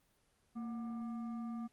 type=tone with frequency modulation; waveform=sine; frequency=229.6 Hz; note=A#3; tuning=26 cents flat; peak=-39 dBFS; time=0.55-1.68 s; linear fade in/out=20 ms; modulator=961 Hz; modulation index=0.35; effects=pink hiss -74 dBFS RMS until 1.72 s + Opus 24 kbps